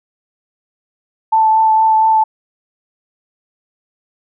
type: tone with vibrato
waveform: sine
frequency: 880 Hz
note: A5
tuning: in tune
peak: -8 dBFS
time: 1.32-2.24 s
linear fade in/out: 10 ms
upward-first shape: triangle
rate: 4.3 Hz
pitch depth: 15 cents each way
effects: none